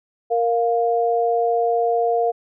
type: tone pair together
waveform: sine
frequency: 465.8 / 701.3 Hz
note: A#4 / F5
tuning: -1 / +7 cents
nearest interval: perfect fifth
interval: 708 cents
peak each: -19 dBFS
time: 0.3-2.32 s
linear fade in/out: 20 ms
effects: none